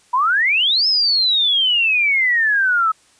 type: exponential two-way sweep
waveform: sine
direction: up then down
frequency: 956 to 5274 to 1277 Hz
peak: -13 dBFS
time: 0.13-2.92 s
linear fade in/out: 10 ms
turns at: 0.87 s
effects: white hiss -54 dBFS RMS until 3.19 s + resampled to 22050 Hz